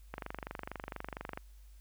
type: click train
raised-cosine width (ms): 0.5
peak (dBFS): -24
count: 31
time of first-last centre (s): 0.14-1.375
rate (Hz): 24.3
effects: added 50 Hz sine -52 dBFS peak until 1.8 s + white hiss -69 dBFS RMS until 1.8 s